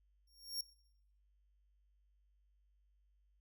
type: tone with exponential growth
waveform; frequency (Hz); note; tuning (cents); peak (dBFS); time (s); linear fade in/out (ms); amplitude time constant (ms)
sawtooth; 5540; F8; -15; -33; 0.27-0.61; 5; 72
effects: noise-tail reverb RT60 0.7 s tail -20 dB re dry + added 50 Hz sine -70 dBFS peak until 3.4 s